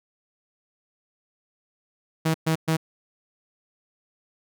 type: tone bursts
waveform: sawtooth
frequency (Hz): 160.3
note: E3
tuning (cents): -48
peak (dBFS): -16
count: 3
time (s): 2.25-2.769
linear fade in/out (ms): 10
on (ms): 93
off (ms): 120
effects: none